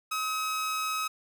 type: tone with amplitude modulation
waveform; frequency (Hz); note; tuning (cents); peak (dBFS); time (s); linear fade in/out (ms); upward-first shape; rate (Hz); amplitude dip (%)
sawtooth; 1275; D#6; +42; -24; 0.11-1.08; 10; sine; 244; 25
effects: none